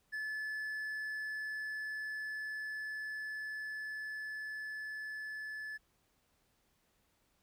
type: tone with level ramp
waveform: triangle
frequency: 1729 Hz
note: A6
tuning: 31 cents flat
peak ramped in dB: -35 to -39 dBFS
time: 0.12-5.78 s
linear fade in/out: 20 ms
effects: pink hiss -75 dBFS RMS until 7.42 s